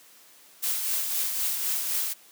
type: noise with tremolo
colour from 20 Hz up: blue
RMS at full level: -26 dBFS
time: 0.62-2.14 s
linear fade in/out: 20 ms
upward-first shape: triangle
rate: 3.9 Hz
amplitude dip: 45%
effects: white hiss -54 dBFS RMS until 2.31 s + high-pass 200 Hz 12 dB/octave